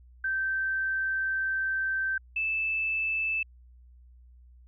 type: tone pair in turn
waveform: sine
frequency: 1555 / 2631 Hz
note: G6 / E7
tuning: -14 / -4 cents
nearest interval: major sixth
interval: 910 cents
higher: second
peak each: -26 dBFS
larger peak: neither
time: 0.24-2.18 / 2.36-3.43 s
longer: first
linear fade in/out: 5 ms
effects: added 61 Hz sine -51 dBFS peak until 4.67 s